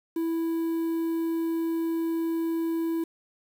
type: tone with quantisation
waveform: triangle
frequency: 329.6 Hz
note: E4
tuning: in tune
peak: -23 dBFS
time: 0.16-3.04 s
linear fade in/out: 5 ms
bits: 8
effects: none